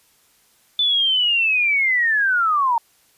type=linear sweep; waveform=sine; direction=down; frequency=3520 to 900 Hz; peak=-15 dBFS; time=0.79-2.78 s; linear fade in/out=2 ms; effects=white hiss -58 dBFS RMS until 3.17 s + resampled to 32000 Hz